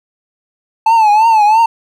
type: tone with vibrato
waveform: triangle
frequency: 872 Hz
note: A5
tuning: 16 cents flat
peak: -4 dBFS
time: 0.86-1.66 s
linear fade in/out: 5 ms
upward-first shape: triangle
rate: 3 Hz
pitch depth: 110 cents each way
effects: none